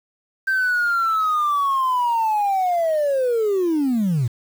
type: linear sweep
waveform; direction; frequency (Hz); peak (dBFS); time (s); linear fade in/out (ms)
sine; down; 1568 to 110; -15; 0.47-4.28; 10
effects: tanh soft clip ceiling -15 dBFS + 7-bit